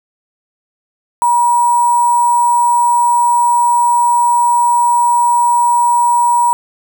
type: tone with sample-and-hold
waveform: sine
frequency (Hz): 960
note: B5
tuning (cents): -49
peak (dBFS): -8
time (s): 1.22-6.53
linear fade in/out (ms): 0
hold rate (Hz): 8820
effects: none